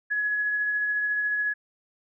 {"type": "tone with tremolo", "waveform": "sine", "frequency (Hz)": 1686, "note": "G#6", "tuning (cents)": 26, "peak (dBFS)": -22, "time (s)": [0.1, 1.54], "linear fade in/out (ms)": 20, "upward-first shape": "triangle", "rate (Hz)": 14, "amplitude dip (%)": 30, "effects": []}